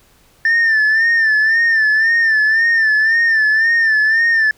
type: tone with vibrato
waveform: sine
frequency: 1785 Hz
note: A6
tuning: 24 cents sharp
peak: -8 dBFS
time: 0.45-4.51 s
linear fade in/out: 2 ms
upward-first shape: sine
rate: 1.9 Hz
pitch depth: 65 cents each way
effects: tanh soft clip ceiling -9 dBFS + pink hiss -52 dBFS RMS until 4.57 s